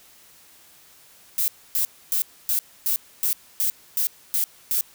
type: noise bursts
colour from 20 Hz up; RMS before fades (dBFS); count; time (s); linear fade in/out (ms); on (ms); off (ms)
violet; -22; 10; 1.38-4.81; 0; 100; 270
effects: white hiss -52 dBFS RMS until 4.94 s